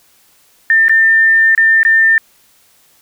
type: tone with dropouts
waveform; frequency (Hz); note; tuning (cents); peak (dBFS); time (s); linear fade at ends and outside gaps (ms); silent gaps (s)
sine; 1798; A6; +37; -6; 0.7-2.18; 1; 0.883-0.895 / 1.55-1.577 / 1.831-1.85
effects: white hiss -51 dBFS RMS until 3.01 s